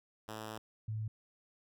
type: tone pair in turn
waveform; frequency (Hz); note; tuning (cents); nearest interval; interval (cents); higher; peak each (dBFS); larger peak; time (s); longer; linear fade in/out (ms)
5% pulse / sine; 108.9 / 108.9; A2 / A2; -17 / -17; unison; 0; neither; -31 / -35; first; 0.28-0.58 / 0.88-1.08; first; 5
effects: none